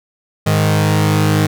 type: tone pair together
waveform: sawtooth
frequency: 103.82 / 155.56 Hz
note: G#2 / D#3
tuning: 0 / 0 cents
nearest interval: perfect fifth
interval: 700 cents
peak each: -10 dBFS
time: 0.46-1.47 s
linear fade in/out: 10 ms
effects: none